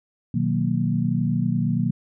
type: chord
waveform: sine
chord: B major seventh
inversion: none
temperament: equal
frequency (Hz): 123.47 / 155.56 / 185 / 233.1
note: B2 / D#3 / F#3 / A#3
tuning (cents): 0 / 0 / 0 / 0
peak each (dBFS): -25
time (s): 0.34-1.91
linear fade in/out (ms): 5
effects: none